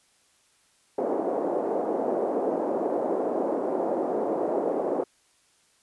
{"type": "band-pass noise", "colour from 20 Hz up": "white", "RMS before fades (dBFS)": -27, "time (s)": [0.98, 5.04], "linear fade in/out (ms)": 5, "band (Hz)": [280, 640], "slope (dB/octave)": 24, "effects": ["white hiss -64 dBFS RMS until 5.82 s", "resampled to 24000 Hz"]}